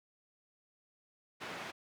white band-pass noise, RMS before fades -44 dBFS, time 1.4-1.72 s, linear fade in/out 20 ms, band 140 to 2200 Hz, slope 12 dB/octave, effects none

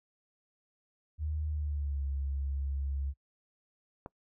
sine tone with pitch glide, 76.5 to 68.95 Hz, D#2 to C#2, -29 to -9 cents, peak -31 dBFS, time 1.18-3.14 s, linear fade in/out 50 ms, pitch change -180 cents, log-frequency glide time 1.48-2.05 s
click, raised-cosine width 1 ms, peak -27 dBFS, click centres 4.061 s
effects noise-tail reverb RT60 0.1 s tail -24 dB re dry

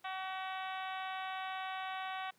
harmonic tone, 378 Hz, F#4, 37 cents sharp, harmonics 2 / 3 / 4 / 5 / 6 / 7 / 8 / 9 / 10, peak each -41 / -45 / -47 / -49 / -51 / -52 / -53 / -54 / -55 dBFS, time 0.04-2.31 s, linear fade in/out 10 ms, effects pink hiss -70 dBFS RMS until 2.38 s + high-pass 150 Hz 12 dB/octave

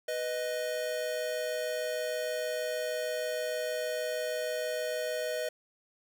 square tone pair together, 495.9 / 622.3 Hz, B4 / D#5, +7 / 0 cents, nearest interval major third, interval 393 cents, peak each -36 / -34 dBFS, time 0.08-5.49 s, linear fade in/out 5 ms, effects none

